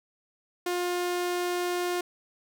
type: tone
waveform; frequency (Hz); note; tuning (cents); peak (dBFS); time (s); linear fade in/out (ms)
sawtooth; 355; F4; +28; -23; 0.66-2.01; 5
effects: none